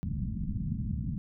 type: low-pass noise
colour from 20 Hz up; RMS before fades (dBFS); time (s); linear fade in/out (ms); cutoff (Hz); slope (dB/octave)
white; -33; 0.03-1.18; 0; 220; 48
effects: none